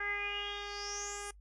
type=tone with low-pass filter sweep; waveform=10% pulse; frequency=407.9 Hz; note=G#4; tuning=31 cents flat; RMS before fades=-39 dBFS; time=0-1.31 s; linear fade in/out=5 ms; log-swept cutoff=1800 to 9200 Hz; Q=9; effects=noise-tail reverb RT60 0.1 s tail -21 dB re dry + added 50 Hz sine -54 dBFS peak until 1.4 s